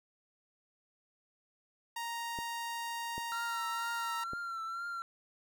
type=tone; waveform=sawtooth; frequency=933 Hz; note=A#5; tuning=1 cent sharp; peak=-33 dBFS; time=1.96-4.24 s; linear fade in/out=5 ms
type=clicks; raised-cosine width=2 ms; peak=-30 dBFS; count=3; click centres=2.388 / 3.18 / 4.334 s
type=tone with vibrato; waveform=triangle; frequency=1362 Hz; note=F6; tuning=44 cents flat; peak=-35 dBFS; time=3.32-5.02 s; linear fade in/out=0 ms; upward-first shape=triangle; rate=2.1 Hz; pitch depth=53 cents each way
effects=none